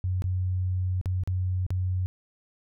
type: tone with dropouts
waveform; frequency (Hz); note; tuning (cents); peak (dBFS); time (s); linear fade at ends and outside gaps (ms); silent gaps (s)
sine; 92; F#2; -9; -24; 0.04-2.06; 0; 0.221-0.241 / 1.013-1.058 / 1.236-1.275 / 1.665-1.705
effects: none